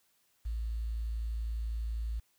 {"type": "tone with quantisation", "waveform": "sine", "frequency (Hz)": 56, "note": "A1", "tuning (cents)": 31, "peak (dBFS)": -32, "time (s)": [0.45, 2.2], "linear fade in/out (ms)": 10, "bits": 10, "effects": ["white hiss -72 dBFS RMS until 2.38 s"]}